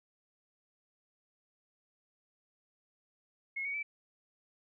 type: tone with pitch steps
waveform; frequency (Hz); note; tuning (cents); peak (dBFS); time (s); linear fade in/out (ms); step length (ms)
sine; 2170 / 2241 / 2315; C#7 / C#7 / D7; -37 / +18 / -25; -34; 3.56-3.83; 10; 90
effects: none